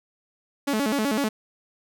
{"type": "tone with vibrato", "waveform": "sawtooth", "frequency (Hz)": 246.9, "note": "B3", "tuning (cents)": 0, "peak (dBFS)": -18, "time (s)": [0.67, 1.29], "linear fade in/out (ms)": 10, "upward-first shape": "square", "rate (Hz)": 7.9, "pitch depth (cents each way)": 230, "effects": []}